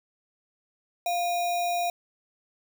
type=tone with sample-and-hold; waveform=sine; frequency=698.5 Hz; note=F5; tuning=in tune; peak=-24 dBFS; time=1.06-1.9 s; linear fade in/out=2 ms; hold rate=3150 Hz; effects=none